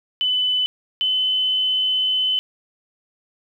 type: tone pair in turn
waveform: sine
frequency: 3006 / 3032 Hz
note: F#7 / F#7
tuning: +27 / +42 cents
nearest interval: unison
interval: 15 cents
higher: second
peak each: -17 dBFS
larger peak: neither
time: 0.21-0.66 / 1.01-2.39 s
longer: second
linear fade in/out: 0 ms
effects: 9-bit